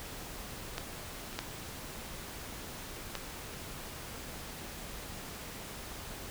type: clicks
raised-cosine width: 0.2 ms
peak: -18 / -29 / -16 / -18 dBFS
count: 4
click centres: 0.781 / 1.329 / 1.39 / 3.153 s
effects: pink hiss -44 dBFS RMS until 6.3 s